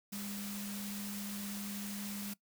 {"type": "tone in noise", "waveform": "sine", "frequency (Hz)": 202.7, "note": "G#3", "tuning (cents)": -42, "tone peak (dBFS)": -41, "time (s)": [0.12, 2.34], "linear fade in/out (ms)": 10, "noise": "white", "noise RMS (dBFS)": -45, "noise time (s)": [0.12, 2.34], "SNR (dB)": 1, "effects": ["noise-tail reverb RT60 0.1 s tail -20 dB re dry"]}